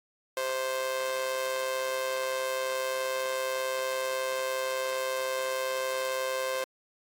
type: tone with amplitude modulation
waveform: sawtooth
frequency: 523.3 Hz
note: C5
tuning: in tune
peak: -22 dBFS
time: 0.37-6.64 s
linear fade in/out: 2 ms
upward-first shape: sine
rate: 131 Hz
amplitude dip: 65%
effects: AAC 64 kbps